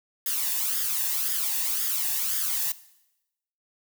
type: noise with flanger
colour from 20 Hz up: blue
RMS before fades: -27 dBFS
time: 0.26-2.72 s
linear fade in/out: 2 ms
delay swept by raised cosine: 0.59 to 1.14 ms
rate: 1.9 Hz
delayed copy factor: +0.65
effects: noise-tail reverb RT60 0.9 s tail -18 dB re dry